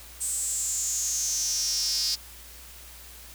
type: tone with high-pass filter sweep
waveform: sawtooth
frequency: 311.1 Hz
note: D#4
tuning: in tune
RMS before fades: -28 dBFS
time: 0.2-2.16 s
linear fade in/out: 20 ms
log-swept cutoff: 8300 to 4900 Hz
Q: 7.6
effects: added 60 Hz sine -49 dBFS peak until 3.34 s + white hiss -47 dBFS RMS until 3.34 s